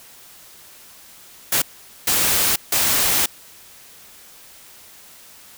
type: noise bursts at uneven times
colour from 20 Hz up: white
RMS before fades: -18 dBFS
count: 3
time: 1.52-1.62 / 2.07-2.56 / 2.72-3.26 s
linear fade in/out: 5 ms
effects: white hiss -45 dBFS RMS until 5.57 s